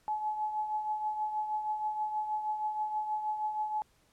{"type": "tone with tremolo", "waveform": "sine", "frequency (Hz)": 854, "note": "G#5", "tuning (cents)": 48, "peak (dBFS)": -28, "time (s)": [0.08, 3.82], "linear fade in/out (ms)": 0, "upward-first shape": "triangle", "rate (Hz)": 6.3, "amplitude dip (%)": 60, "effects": ["pink hiss -68 dBFS RMS until 4.12 s", "low-pass 12000 Hz 12 dB/octave"]}